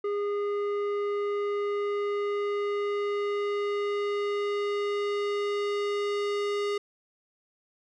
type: tone with low-pass filter sweep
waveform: square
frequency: 409 Hz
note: G#4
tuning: 26 cents flat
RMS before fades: -29 dBFS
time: 0.04-6.78 s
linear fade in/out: 5 ms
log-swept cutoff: 1300 to 5200 Hz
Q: 0.76
effects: none

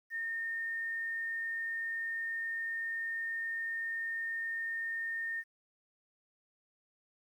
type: tone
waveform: sine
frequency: 1827 Hz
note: A#6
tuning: 35 cents flat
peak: -34 dBFS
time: 0.1-5.44 s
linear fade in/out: 50 ms
effects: 11-bit

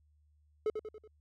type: tone with echo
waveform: triangle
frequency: 430 Hz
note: A4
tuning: 40 cents flat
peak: -26 dBFS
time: 0.66-0.7 s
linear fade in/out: 2 ms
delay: 94 ms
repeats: 4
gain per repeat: -6 dB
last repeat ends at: 1.076 s
effects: added 75 Hz sine -65 dBFS peak until 1.2 s

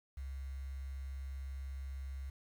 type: tone with quantisation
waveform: sine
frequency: 67.3 Hz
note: C2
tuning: 49 cents sharp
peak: -40 dBFS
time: 0.17-2.3 s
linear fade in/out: 5 ms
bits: 10
effects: none

